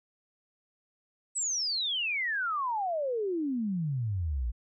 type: exponential sweep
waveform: sine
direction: down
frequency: 8110 to 54.2 Hz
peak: -28 dBFS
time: 1.35-4.52 s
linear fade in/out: 20 ms
effects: none